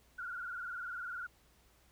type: tone with vibrato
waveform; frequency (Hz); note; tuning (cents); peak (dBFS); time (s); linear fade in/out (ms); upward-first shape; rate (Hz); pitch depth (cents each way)
sine; 1439; F#6; -49; -39; 0.18-1.27; 10; triangle; 20; 110
effects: added 60 Hz sine -69 dBFS peak until 1.91 s + pink hiss -68 dBFS RMS until 1.91 s